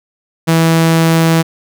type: tone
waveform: sawtooth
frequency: 163.7 Hz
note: E3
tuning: 12 cents flat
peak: -4 dBFS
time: 0.47-1.43 s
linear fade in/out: 20 ms
effects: none